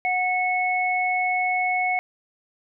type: tone pair together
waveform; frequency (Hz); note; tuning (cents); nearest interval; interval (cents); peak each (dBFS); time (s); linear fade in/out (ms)
sine; 734.2 / 2200; F#5 / C#7; -14 / -14; octave + perfect fifth; 1900; -23; 0.05-1.99; 0
effects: none

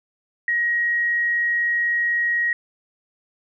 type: tone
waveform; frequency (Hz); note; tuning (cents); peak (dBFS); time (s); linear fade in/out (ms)
sine; 1892; A#6; +25; -18; 0.48-2.53; 2
effects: none

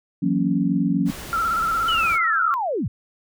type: chord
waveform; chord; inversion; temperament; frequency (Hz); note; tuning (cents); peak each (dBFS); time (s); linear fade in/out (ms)
sine; F# dominant seventh; third; equal; 164.81 / 185 / 233.1 / 277.2; E3 / F#3 / A#3 / C#4; 0 / 0 / 0 / 0; -25 / -22 / -25 / -22; 0.22-1.11; 10
type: noise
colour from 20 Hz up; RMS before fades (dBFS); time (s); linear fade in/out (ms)
pink; -35; 1.05-2.19; 50
type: tone with vibrato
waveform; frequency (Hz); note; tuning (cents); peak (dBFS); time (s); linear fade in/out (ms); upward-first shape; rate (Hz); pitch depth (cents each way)
sine; 1342; E6; +31; -19; 1.33-2.54; 0; square; 17; 44
type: linear sweep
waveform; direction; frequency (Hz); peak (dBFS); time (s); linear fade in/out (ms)
sine; down; 3037 to 72.9; -21; 1.88-2.88; 5
effects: none

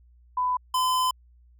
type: tone pair in turn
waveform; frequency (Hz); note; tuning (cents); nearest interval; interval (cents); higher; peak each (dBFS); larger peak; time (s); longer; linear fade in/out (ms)
sine / square; 1000 / 1019.2; B5 / C6; +21 / -46; unison; 33; second; -22; neither; 0.37-0.57 / 0.74-1.11; second; 5
effects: added 60 Hz sine -53 dBFS peak until 1.59 s

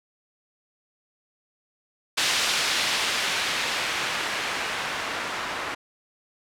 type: noise with low-pass filter sweep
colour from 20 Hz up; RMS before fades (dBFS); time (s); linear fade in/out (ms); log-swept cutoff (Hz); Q
blue; -27; 2.17-5.75; 10; 3800 to 1400; 0.76
effects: none

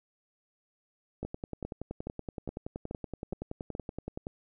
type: two click trains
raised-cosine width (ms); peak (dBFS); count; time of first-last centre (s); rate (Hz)
2; -23 / -23; 33 / 7; 1.25-4.269 / 1.23-3.751; 10.6 / 2.38
effects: none

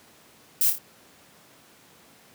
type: noise with echo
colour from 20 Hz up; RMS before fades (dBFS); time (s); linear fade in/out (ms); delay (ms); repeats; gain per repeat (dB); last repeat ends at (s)
violet; -21; 0.61-0.7; 2; 28; 3; -6; 0.784
effects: pink hiss -54 dBFS RMS until 2.34 s + high-pass 150 Hz 12 dB/octave

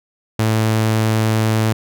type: tone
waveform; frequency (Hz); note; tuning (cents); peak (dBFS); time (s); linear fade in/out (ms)
sawtooth; 110; A2; 0; -10; 0.39-1.73; 5
effects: none

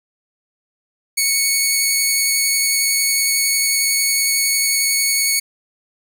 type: tone with vibrato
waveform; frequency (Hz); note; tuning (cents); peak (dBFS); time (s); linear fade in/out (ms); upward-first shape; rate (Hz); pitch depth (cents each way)
10% pulse; 2217; C#7; 0; -6; 1.17-5.4; 10; triangle; 11; 10
effects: none

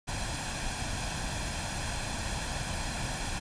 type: noise with comb filter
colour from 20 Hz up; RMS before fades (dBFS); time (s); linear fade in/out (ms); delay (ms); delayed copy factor
pink; -34; 0.07-3.4; 20; 1.2; +0.6
effects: resampled to 22050 Hz

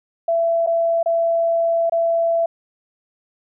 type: tone with dropouts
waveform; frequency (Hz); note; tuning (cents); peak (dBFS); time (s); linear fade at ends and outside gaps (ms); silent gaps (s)
sine; 669; E5; +25; -15; 0.28-2.46; 5; 0.664-0.671 / 1.03-1.059 / 1.897-1.921
effects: none

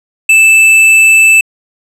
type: tone with hard clipping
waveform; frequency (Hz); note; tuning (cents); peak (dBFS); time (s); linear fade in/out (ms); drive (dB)
sine; 2637; E7; 0; -4; 0.29-1.41; 5; 10
effects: low-pass 12000 Hz 12 dB/octave

